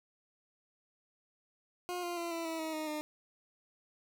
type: tone with pitch steps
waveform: 20% pulse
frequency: 356.9 / 348.7 / 340.8 / 333 / 325.4 / 318 / 310.7 / 303.6 Hz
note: F4 / F4 / F4 / E4 / E4 / D#4 / D#4 / D#4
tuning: +38 / -3 / -42 / +18 / -22 / +38 / -2 / -42 cents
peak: -31 dBFS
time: 1.89-3.01 s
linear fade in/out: 0 ms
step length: 140 ms
effects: none